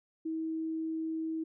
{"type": "tone", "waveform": "sine", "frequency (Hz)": 321.1, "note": "E4", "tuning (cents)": -45, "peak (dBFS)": -32, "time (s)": [0.25, 1.44], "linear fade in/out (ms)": 10, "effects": []}